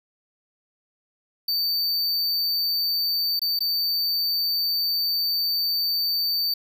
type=tone with dropouts; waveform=square; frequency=4584 Hz; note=D8; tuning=43 cents flat; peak=-22 dBFS; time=1.48-6.54 s; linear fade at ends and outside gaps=5 ms; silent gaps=3.394-3.416 / 3.591-3.605 s; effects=none